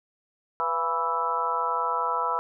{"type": "harmonic tone with a mistuned harmonic", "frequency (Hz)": 164.81, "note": "E3", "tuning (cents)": 0, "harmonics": [3, 4, 5, 6, 7, 8], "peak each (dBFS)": [-34, -35, -35, -27, -36, -28], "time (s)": [0.6, 2.39], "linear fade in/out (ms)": 0, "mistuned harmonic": 4, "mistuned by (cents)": 56, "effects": []}